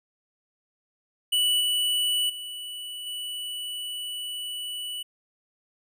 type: tone with level steps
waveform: square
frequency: 2959 Hz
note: F#7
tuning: 1 cent flat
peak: -21 / -23 / -35 / -32 dBFS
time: 1.32-5.03 s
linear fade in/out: 10 ms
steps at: 1.6 / 2.29 / 3.06 s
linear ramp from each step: 10 ms
effects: none